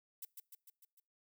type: noise with echo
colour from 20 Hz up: violet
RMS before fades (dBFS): -45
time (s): 0.22-0.25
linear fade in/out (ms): 5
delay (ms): 150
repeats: 5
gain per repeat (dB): -4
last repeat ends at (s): 1
effects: noise-tail reverb RT60 0.4 s tail -25 dB re dry